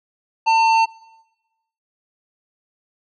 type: tone with hard clipping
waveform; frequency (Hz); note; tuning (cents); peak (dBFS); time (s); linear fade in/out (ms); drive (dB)
triangle; 899; A5; +37; -14; 0.46-0.86; 20; 15
effects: noise-tail reverb RT60 1.0 s tail -21 dB re dry + low-pass 6000 Hz 12 dB/octave